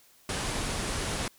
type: low-pass noise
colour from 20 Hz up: pink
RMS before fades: -32 dBFS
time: 0.29-1.28 s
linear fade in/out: 2 ms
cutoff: 11000 Hz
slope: 96 dB/octave
effects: white hiss -60 dBFS RMS until 1.38 s